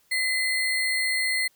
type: tone with sample-and-hold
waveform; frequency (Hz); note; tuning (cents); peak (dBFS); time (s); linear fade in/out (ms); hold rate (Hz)
sine; 2035; C7; -49; -22; 0.11-1.48; 10; 6300
effects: white hiss -64 dBFS RMS until 1.55 s